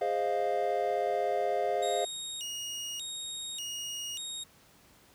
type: chord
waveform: triangle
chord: F minor seventh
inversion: first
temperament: equal with one note detuned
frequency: 412 / 523.3 / 622.3 / 698.5 Hz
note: Ab4 / C5 / Eb5 / F5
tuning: -14 / 0 / 0 / 0 cents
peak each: -32 / -32 / -32 / -29 dBFS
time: 0.01-2.05 s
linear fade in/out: 5 ms
type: tone with vibrato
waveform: 25% pulse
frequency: 3277 Hz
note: G#7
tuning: 24 cents flat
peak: -32 dBFS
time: 1.82-4.44 s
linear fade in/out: 10 ms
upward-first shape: square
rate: 0.85 Hz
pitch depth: 230 cents each way
effects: pink hiss -60 dBFS RMS until 5.14 s + high-pass 60 Hz 12 dB/octave